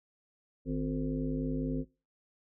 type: harmonic tone with a mistuned harmonic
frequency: 52 Hz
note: G#1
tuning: 3 cents sharp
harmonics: 1 / 3 / 5 / 7 / 9 / 10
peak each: -37 / -36 / -33 / -44 / -41 / -46 dBFS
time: 0.65-1.85 s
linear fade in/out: 50 ms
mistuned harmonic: 9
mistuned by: -69 cents
effects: noise-tail reverb RT60 0.3 s tail -20 dB re dry